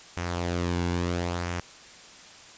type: tone with flanger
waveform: sawtooth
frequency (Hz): 87.31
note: F2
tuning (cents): 0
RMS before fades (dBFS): -29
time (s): 0.17-1.6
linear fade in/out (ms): 0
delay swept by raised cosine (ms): 0.23 to 1.63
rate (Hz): 0.74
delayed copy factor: -0.5
effects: white hiss -48 dBFS RMS until 2.57 s + resampled to 16000 Hz